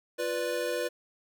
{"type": "chord", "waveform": "square", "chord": "B diminished", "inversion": "second", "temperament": "equal", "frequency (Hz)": [349.2, 493.9, 587.3], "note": ["F4", "B4", "D5"], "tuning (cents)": [0, 0, 0], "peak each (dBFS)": [-37, -32, -35], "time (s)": [0.18, 0.89], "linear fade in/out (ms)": 20, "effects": []}